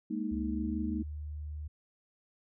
sine chord, Ab suspended second, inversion none, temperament equal, 207.7 / 233.1 / 311.1 Hz, Ab3 / Bb3 / Eb4, 0 / 0 / 0 cents, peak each -36 dBFS, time 0.1-1.03 s, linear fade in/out 10 ms
sine tone with pitch glide, 69.3 to 75.14 Hz, C#2 to D2, 0 to +40 cents, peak -37 dBFS, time 0.31-1.68 s, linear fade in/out 10 ms, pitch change +140 cents, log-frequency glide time 0.49-0.8 s
effects none

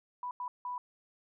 sine tone bursts at uneven times, 987.8 Hz, B5, in tune, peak -35 dBFS, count 3, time 0.23-0.31 / 0.4-0.48 / 0.65-0.78 s, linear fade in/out 2 ms, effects none

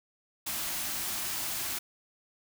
white band-stop noise, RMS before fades -34 dBFS, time 0.46-1.79 s, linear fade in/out 10 ms, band 390 to 570 Hz, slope 96 dB/octave, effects none

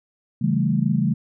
sine chord, A dominant seventh, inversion first, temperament equal, 138.59 / 164.81 / 196 / 220 Hz, C#3 / E3 / G3 / A3, 0 / 0 / 0 / 0 cents, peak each -23 dBFS, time 0.41-1.14 s, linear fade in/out 10 ms, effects none

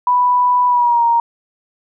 sine tone with pitch glide, 987.8 to 934.5 Hz, B5 to A#5, 0 to +4 cents, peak -10 dBFS, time 0.07-1.2 s, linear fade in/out 2 ms, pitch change -96 cents, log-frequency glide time 0.67-1.04 s, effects none

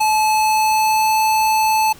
square tone with pitch glide, 863 to 872 Hz, A5 to A5, -34 to -16 cents, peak -14 dBFS, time 0-1.93 s, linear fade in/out 10 ms, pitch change +18 cents, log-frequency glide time 0.24-1.16 s, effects pink hiss -43 dBFS RMS until 1.99 s

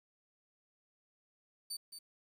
25% pulse tone with echo, 4580 Hz, D8, 44 cents flat, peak -34 dBFS, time 1.7-1.77 s, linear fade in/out 10 ms, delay 220 ms, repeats 1, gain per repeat -8 dB, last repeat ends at 1.99 s, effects 11-bit

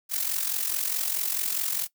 blue noise with amplitude modulation, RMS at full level -25 dBFS, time 0.09-1.88 s, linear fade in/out 50 ms, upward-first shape sine, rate 44.7 Hz, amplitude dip 70%, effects noise-tail reverb RT60 0.1 s tail -19 dB re dry

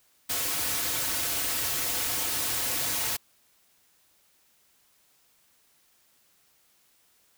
white noise with comb filter, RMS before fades -29 dBFS, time 0.29-3.17 s, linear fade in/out 10 ms, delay 5 ms, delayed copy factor -0.7, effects white hiss -65 dBFS RMS until 7.37 s

